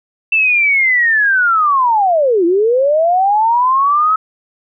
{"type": "linear two-way sweep", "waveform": "sine", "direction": "down then up", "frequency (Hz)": [2676, 329.1, 1297], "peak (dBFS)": -9, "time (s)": [0.32, 4.16], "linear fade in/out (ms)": 5, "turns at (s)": 2.45, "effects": []}